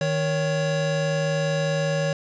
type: tone pair together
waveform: square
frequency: 156.29 / 558 Hz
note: D#3 / C#5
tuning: +8 / +11 cents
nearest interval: octave + minor seventh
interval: 2203 cents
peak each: -25 dBFS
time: 0.01-2.13 s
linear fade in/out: 2 ms
effects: resampled to 16000 Hz + 9-bit